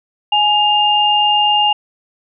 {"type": "tone pair together", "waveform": "sine", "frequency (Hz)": [836, 2812], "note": ["G#5", "F7"], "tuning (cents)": [11, 11], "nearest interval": "octave + major sixth", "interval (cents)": 2100, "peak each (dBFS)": [-13, -13], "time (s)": [0.32, 1.73], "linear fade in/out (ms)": 5, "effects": []}